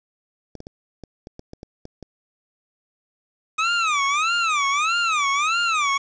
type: clicks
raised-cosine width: 2 ms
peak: -24 dBFS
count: 10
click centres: 0.553 / 0.604 / 0.669 / 1.037 / 1.271 / 1.394 / 1.534 / 1.631 / 1.854 / 2.027 s
type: tone with vibrato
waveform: 25% pulse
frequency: 1244.5 Hz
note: D#6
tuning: in tune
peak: -15 dBFS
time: 3.58-5.98 s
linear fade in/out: 10 ms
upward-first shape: sine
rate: 1.6 Hz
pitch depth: 210 cents each way
effects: resampled to 16000 Hz + 7-bit